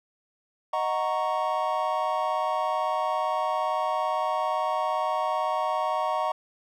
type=chord; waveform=triangle; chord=D# minor seventh; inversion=none; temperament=equal; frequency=622.3 / 740 / 932.3 / 1108.7 Hz; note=D#5 / F#5 / A#5 / C#6; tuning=0 / 0 / 0 / 0 cents; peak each=-28 dBFS; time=0.73-6.32 s; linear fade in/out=5 ms; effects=none